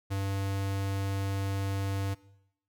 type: tone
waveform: square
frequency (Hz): 98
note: G2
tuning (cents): 0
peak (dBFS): -30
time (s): 0.1-2.15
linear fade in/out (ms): 20
effects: noise-tail reverb RT60 0.8 s tail -20 dB re dry